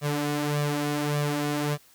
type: tone with flanger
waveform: sawtooth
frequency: 146.83 Hz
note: D3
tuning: in tune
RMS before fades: -27 dBFS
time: 0.01-1.78 s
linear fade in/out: 50 ms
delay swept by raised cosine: 1.7 to 4.1 ms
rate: 1.7 Hz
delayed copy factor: +0.65
effects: white hiss -57 dBFS RMS until 1.94 s